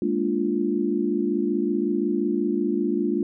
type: chord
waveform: sine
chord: Bb dominant seventh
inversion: third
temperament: equal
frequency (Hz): 207.7 / 233.1 / 293.7 / 349.2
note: Ab3 / Bb3 / D4 / F4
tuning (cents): 0 / 0 / 0 / 0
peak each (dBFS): -27 / -28 / -26 / -25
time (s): 0.02-3.23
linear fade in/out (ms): 2
effects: none

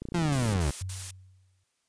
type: click train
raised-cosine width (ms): 3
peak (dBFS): -24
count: 17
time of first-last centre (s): 0.02-0.559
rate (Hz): 29.7
type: linear sweep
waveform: 30% pulse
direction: down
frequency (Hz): 177.9 to 65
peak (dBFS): -22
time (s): 0.14-0.71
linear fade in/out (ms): 5
type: noise bursts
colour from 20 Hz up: blue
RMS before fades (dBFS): -36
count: 3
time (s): 0.32-1.11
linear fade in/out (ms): 5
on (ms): 220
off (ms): 65
type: tone with exponential decay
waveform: sine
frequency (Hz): 93.6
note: F#2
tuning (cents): +20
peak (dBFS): -30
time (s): 0.81-1.64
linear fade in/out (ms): 5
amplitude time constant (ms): 180
effects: white hiss -75 dBFS RMS until 1.88 s + resampled to 22050 Hz

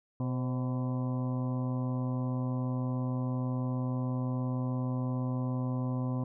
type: harmonic tone with a mistuned harmonic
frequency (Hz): 126.3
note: B2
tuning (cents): +39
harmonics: 1 / 2 / 3 / 4 / 5 / 6 / 7 / 8 / 9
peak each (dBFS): -31 / -34 / -50 / -44 / -48 / -50 / -54 / -46 / -57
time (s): 0.2-6.24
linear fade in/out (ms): 2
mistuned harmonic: 4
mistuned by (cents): +58
effects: none

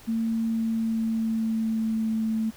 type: tone with pitch glide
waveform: sine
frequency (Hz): 226.1 to 221.3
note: A3 to A3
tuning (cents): +47 to +10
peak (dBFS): -23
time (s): 0.07-2.51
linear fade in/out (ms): 20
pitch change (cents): -37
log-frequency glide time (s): 0.43-2.12
effects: pink hiss -50 dBFS RMS until 2.56 s

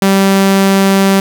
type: tone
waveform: sawtooth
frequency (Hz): 194.7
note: G3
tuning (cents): -12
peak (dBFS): -3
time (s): 0.02-1.2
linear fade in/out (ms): 2
effects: 7-bit

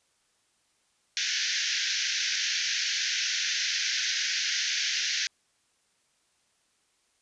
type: band-pass noise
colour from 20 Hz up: white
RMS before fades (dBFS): -29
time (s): 1.17-5.27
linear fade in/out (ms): 0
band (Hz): 1500 to 6400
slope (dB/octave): 96
effects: white hiss -70 dBFS RMS until 7.21 s + resampled to 22050 Hz

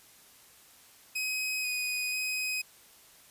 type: tone with pitch steps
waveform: sawtooth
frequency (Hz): 2528 / 2491 / 2515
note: D#7 / D#7 / D#7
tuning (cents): +27 / +1 / +18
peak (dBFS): -27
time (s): 1.15-2.62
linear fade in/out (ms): 10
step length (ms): 490
effects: white hiss -57 dBFS RMS until 3.3 s + resampled to 32000 Hz

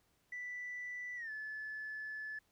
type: tone with pitch glide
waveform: sine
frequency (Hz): 1975.5 to 1729.7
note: B6 to A6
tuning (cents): 0 to -30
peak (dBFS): -40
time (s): 0.32-2.39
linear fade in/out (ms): 5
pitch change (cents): -230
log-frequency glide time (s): 1.16-1.31
effects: tanh soft clip ceiling -37 dBFS + pink hiss -75 dBFS RMS until 2.51 s

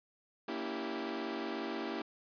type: chord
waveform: sawtooth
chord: A# diminished seventh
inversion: none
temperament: equal with one note detuned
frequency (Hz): 233.1 / 283.8 / 329.6 / 392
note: A#3 / C#4 / E4 / G4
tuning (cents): 0 / +41 / 0 / 0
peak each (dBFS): -39 / -39 / -37 / -38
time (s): 0.48-2.02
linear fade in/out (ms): 5
effects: resampled to 11025 Hz

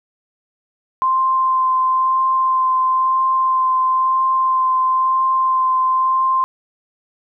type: tone with vibrato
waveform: sine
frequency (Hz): 1043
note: C6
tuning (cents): -6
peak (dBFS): -13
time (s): 1.02-6.44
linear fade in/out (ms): 0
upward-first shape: sine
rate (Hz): 1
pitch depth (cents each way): 10
effects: none

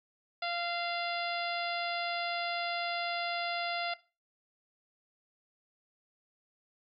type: harmonic tone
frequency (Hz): 692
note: F5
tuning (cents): -16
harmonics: 1 / 2 / 3 / 4 / 5 / 6 / 7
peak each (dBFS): -35 / -38 / -40 / -41 / -42 / -43 / -43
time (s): 0.42-3.94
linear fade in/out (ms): 5
effects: noise-tail reverb RT60 0.3 s tail -18 dB re dry + MP3 64 kbps

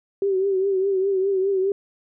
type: tone with vibrato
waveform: sine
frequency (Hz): 386.2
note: G4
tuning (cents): -26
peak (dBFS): -18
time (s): 0.22-1.72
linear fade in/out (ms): 2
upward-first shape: triangle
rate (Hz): 4.9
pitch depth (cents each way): 72
effects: none

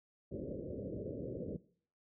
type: low-pass noise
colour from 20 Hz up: white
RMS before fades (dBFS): -42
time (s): 0.31-1.57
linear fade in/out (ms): 10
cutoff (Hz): 570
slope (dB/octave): 96
effects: noise-tail reverb RT60 0.5 s tail -19 dB re dry + high-pass 60 Hz 12 dB/octave

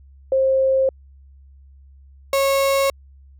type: tone pair in turn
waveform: sine / 35% pulse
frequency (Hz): 531 / 547.8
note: C5 / C#5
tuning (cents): +25 / -21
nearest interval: minor second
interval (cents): 54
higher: second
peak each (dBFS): -14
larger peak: neither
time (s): 0.32-0.89 / 2.33-2.9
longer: neither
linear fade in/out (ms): 2
effects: added 68 Hz sine -44 dBFS peak until 3.39 s

